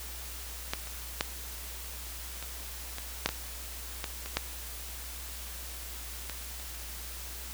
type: clicks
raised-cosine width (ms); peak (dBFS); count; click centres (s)
0.2; -12 / -27 / -9 / -21 / -20 / -7 / -14 / -15 / -21 / -9 / -19 / -28; 12; 0.735 / 0.872 / 1.209 / 2.426 / 2.984 / 3.26 / 3.29 / 4.042 / 4.26 / 4.37 / 6.297 / 6.599
effects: added 60 Hz sine -43 dBFS peak until 7.53 s + white hiss -43 dBFS RMS until 7.53 s